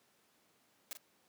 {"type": "noise with echo", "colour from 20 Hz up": "white", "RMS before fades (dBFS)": -42, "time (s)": [0.91, 0.93], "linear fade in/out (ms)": 0, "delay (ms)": 41, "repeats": 1, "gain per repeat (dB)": -8, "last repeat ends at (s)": 0.971, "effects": ["pink hiss -71 dBFS RMS until 1.28 s", "high-pass 200 Hz 12 dB/octave"]}